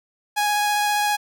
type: tone with vibrato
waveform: sawtooth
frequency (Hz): 830.6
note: G#5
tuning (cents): 0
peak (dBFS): -15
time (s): 0.36-1.17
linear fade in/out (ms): 20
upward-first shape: sine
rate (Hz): 15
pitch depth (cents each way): 9
effects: none